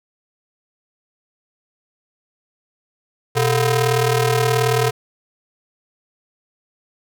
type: ring-modulated tone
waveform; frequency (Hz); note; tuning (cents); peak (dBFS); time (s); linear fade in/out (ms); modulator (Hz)
sawtooth; 285.3; C#4; +50; -8; 3.35-4.91; 20; 162
effects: none